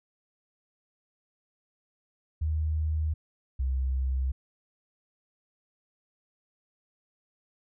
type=tone pair in turn; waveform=sine; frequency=77.8 / 65.42 Hz; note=D#2 / C2; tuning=0 / 0 cents; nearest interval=minor third; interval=300 cents; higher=first; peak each=-25 dBFS; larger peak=neither; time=2.41-3.14 / 3.59-4.32 s; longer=neither; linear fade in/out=10 ms; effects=none